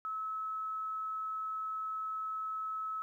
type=tone; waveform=sine; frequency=1295 Hz; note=E6; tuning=31 cents flat; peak=-35 dBFS; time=0.05-3.02 s; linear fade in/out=0 ms; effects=12-bit